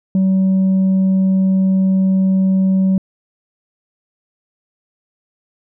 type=tone; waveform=sine; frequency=190 Hz; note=F#3; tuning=46 cents sharp; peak=-8 dBFS; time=0.15-2.98 s; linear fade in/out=2 ms; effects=tanh soft clip ceiling -10 dBFS